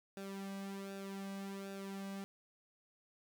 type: tone with flanger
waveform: sawtooth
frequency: 196 Hz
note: G3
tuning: in tune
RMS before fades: -45 dBFS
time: 0.17-2.24 s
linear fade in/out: 0 ms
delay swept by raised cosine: 0.95 to 2.25 ms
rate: 1.3 Hz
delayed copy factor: -0.7
effects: 12-bit